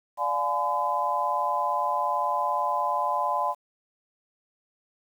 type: chord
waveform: sine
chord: D diminished seventh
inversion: none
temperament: just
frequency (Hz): 587.3 / 704.8 / 845.8 / 1014.9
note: D5 / F5 / Ab5 / Cb6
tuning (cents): 0 / +16 / +31 / +47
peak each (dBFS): -32 / -31 / -29 / -26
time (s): 0.17-3.55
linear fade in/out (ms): 50
effects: 9-bit